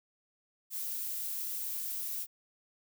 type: noise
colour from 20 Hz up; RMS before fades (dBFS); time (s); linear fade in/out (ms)
violet; -37; 0.7-2.27; 50
effects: none